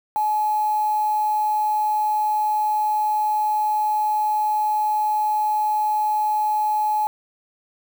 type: tone with quantisation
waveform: sine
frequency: 850 Hz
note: G#5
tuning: 40 cents sharp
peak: -18 dBFS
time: 0.16-7.07 s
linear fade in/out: 0 ms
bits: 6
effects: none